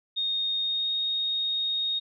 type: tone with pitch glide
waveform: sine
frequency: 3700 to 3724 Hz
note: A#7 to A#7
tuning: -14 to -2 cents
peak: -25 dBFS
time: 0.16-2 s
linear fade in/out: 20 ms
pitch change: +12 cents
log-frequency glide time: 0.62-0.91 s
effects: none